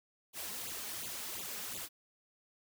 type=noise with flanger; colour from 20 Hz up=white; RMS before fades=-42 dBFS; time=0.33-1.89 s; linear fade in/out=50 ms; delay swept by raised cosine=0.27 to 4.87 ms; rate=2.8 Hz; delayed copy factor=+1; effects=high-pass 60 Hz 12 dB/octave